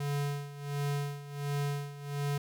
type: tone with tremolo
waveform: square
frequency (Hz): 143.2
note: D3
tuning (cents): -43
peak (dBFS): -30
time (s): 0-2.38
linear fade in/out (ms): 5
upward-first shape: sine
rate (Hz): 1.4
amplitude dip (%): 80
effects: none